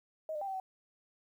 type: tone with pitch steps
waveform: sine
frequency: 630 / 602 / 790 / 770 / 758 Hz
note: D#5 / D5 / G5 / G5 / F#5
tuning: +21 / +43 / +13 / -31 / +42 cents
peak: -35 dBFS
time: 0.29-0.6 s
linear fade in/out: 2 ms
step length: 62 ms
effects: 11-bit